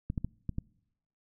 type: clicks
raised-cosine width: 5 ms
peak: -20 dBFS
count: 5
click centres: 0.101 / 0.178 / 0.246 / 0.493 / 0.584 s
effects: noise-tail reverb RT60 0.8 s tail -25 dB re dry